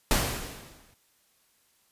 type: noise with exponential decay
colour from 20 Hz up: pink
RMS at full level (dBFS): -22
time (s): 0.11-0.94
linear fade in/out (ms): 0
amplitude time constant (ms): 180
effects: white hiss -67 dBFS RMS until 1.91 s + resampled to 32000 Hz